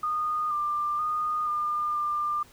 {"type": "tone with pitch steps", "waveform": "sine", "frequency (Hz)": [1228, 1190, 1228, 1204, 1195], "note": ["D#6", "D6", "D#6", "D6", "D6"], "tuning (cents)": [-23, 22, -23, 43, 30], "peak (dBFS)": -25, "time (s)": [0.03, 2.43], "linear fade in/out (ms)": 5, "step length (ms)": 480, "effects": ["pink hiss -55 dBFS RMS until 2.52 s"]}